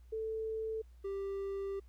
sine / triangle tone pair in turn, 441.5 / 393.3 Hz, A4 / G4, +6 / +6 cents, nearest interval major second, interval 200 cents, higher first, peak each -35 / -34 dBFS, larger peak second, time 0.12-0.82 / 1.04-1.8 s, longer second, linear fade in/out 10 ms, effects added 60 Hz sine -54 dBFS peak until 1.88 s + pink hiss -75 dBFS RMS until 1.88 s

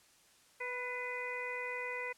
harmonic tone with a mistuned harmonic, 493.9 Hz, B4, in tune, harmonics 1 / 2 / 3 / 4 / 5, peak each -43 / -45 / -50 / -40 / -45 dBFS, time 0.6-2.13 s, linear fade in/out 10 ms, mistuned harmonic 4, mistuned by +36 cents, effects white hiss -65 dBFS RMS until 2.17 s + low-pass 10000 Hz 12 dB/octave

